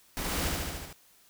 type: noise with echo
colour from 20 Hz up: pink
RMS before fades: -34 dBFS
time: 0.17-0.49 s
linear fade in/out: 0 ms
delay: 73 ms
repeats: 6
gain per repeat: -2 dB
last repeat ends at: 0.928 s
effects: white hiss -61 dBFS RMS until 1.29 s